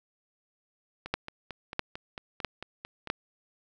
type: two click trains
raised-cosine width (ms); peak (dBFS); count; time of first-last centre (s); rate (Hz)
0.3; -11 / -22; 4 / 10; 1.14-3.101 / 1.06-3.073; 1.53 / 4.47
effects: none